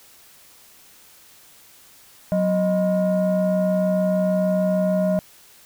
sine tone pair together, 185 / 621.6 Hz, F#3 / D#5, 0 / -2 cents, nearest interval octave + major sixth, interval 2098 cents, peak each -18 dBFS, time 2.32-5.19 s, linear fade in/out 0 ms, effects tanh soft clip ceiling -14 dBFS + white hiss -50 dBFS RMS until 5.65 s

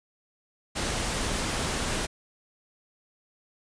pink noise, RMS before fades -29 dBFS, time 0.75-2.07 s, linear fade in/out 20 ms, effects resampled to 22050 Hz

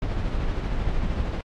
brown noise with tremolo, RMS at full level -24 dBFS, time 0.02-1.41 s, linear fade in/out 2 ms, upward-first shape sine, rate 13 Hz, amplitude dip 30%, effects low-pass 4000 Hz 12 dB/octave + AAC 64 kbps

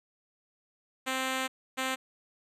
5% pulse tone pair in turn, 261.6 / 261.6 Hz, C4 / C4, 0 / 0 cents, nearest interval unison, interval 0 cents, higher neither, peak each -18 dBFS, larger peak neither, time 1.06-1.48 / 1.77-1.96 s, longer first, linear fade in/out 20 ms, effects low-pass 12000 Hz 12 dB/octave

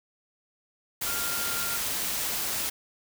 sine tone in noise, 1396.9 Hz, F6, in tune, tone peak -35 dBFS, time 1.06-1.77 s, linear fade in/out 10 ms, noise white, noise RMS -30 dBFS, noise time 1.01-2.7 s, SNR -8 dB, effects none

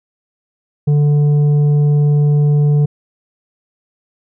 sine tone with tanh clipping, 146.83 Hz, D3, in tune, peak -10 dBFS, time 0.87-2.86 s, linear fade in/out 10 ms, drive 6 dB, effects none

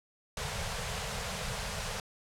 pink band-stop noise, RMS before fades -36 dBFS, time 0.37-2 s, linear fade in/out 2 ms, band 210 to 420 Hz, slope 96 dB/octave, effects low-pass 9000 Hz 12 dB/octave

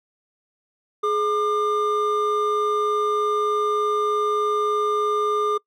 triangle tone pair together, 421.1 / 1200 Hz, G#4 / D6, +24 / +37 cents, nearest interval octave + tritone, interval 1813 cents, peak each -20 dBFS, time 1.03-5.58 s, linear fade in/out 10 ms, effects noise-tail reverb RT60 0.1 s tail -24 dB re dry

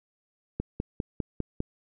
click train, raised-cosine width 3 ms, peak -16 dBFS, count 6, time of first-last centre 0.6-1.604 s, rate 4.98 Hz, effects none

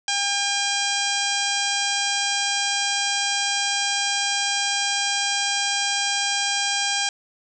harmonic tone, 804 Hz, G5, 44 cents sharp, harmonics 1 / 2 / 3 / 4 / 5 / 6 / 7 / 8 / 9 / 10, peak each -29 / -29 / -30 / -27 / -33 / -30 / -29 / -34 / -33 / -34 dBFS, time 0.08-7.09 s, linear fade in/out 2 ms, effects none

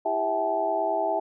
sine tone cluster, 330.8 / 398.4 / 653 / 770 / 860 Hz, E4 / G4 / E5 / G5 / A5, +6 / +28 / -17 / -31 / -40 cents, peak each -35 / -32 / -26 / -30 / -29 dBFS, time 0.05-1.2 s, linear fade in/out 10 ms, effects none

